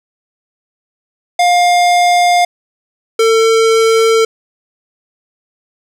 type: tone pair in turn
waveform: square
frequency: 707 / 449.4 Hz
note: F5 / A4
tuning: +21 / +37 cents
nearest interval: minor sixth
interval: 784 cents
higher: first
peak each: -8 dBFS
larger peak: neither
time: 1.39-2.45 / 3.19-4.25 s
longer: neither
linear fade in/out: 5 ms
effects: low-pass 9000 Hz 12 dB/octave + 8-bit